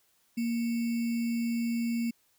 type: tone with sample-and-hold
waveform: sine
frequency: 233.1 Hz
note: A#3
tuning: in tune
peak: -27 dBFS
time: 0.37-2.11 s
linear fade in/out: 10 ms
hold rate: 2450 Hz
effects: white hiss -69 dBFS RMS until 2.38 s